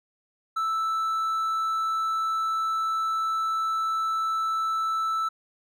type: tone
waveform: triangle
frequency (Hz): 1318.5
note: E6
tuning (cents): 0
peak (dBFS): -22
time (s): 0.56-5.29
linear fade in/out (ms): 10
effects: none